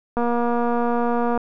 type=click train; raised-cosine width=1 ms; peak=-10 dBFS; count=288; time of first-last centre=0.17-1.376 s; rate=238 Hz; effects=none